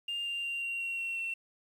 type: tone with pitch steps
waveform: sine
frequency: 2805 / 2789 / 2773 / 2757 / 2741 / 2725 / 2709 Hz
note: F7 / F7 / F7 / F7 / F7 / F7 / E7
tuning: +7 / -3 / -13 / -23 / -33 / -43 / +47 cents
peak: -31 dBFS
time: 0.08-1.34 s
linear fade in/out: 5 ms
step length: 180 ms
effects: tanh soft clip ceiling -30 dBFS + 10-bit